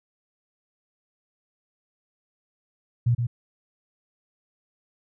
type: tone with echo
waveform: sine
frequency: 119.5 Hz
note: A#2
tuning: 43 cents sharp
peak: -17 dBFS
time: 3.06-3.15 s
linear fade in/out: 10 ms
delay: 120 ms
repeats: 1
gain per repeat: -5 dB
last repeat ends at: 3.27 s
effects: none